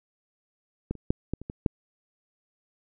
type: clicks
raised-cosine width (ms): 3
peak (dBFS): -16 / -30 / -9 / -15 / -27 / -21 / -9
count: 7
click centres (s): 0.91 / 0.953 / 1.105 / 1.336 / 1.416 / 1.499 / 1.662
effects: none